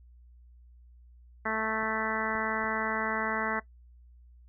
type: harmonic tone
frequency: 219.7 Hz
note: A3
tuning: 2 cents flat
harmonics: 1 / 2 / 3 / 4 / 5 / 6 / 7 / 8 / 9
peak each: -37 / -37 / -37 / -37 / -37 / -37 / -37 / -37 / -37 dBFS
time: 1.45-3.6 s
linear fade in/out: 10 ms
type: clicks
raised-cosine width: 3 ms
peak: -34 dBFS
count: 3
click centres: 1.83 / 2.353 / 2.642 s
effects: noise-tail reverb RT60 0.1 s tail -17 dB re dry + added 60 Hz sine -52 dBFS peak until 4.48 s